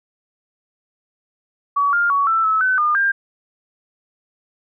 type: tone with pitch steps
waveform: sine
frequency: 1134 / 1404 / 1124 / 1330 / 1299 / 1515 / 1212 / 1597 Hz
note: C#6 / F6 / C#6 / E6 / E6 / F#6 / D#6 / G6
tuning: +39 / +9 / +24 / +15 / -26 / +40 / -46 / +32 cents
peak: -14 dBFS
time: 1.76-3.12 s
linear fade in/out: 10 ms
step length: 170 ms
effects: none